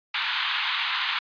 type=band-pass noise; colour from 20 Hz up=white; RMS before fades=-27 dBFS; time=0.14-1.19 s; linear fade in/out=5 ms; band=910 to 3900 Hz; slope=48 dB/octave; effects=resampled to 11025 Hz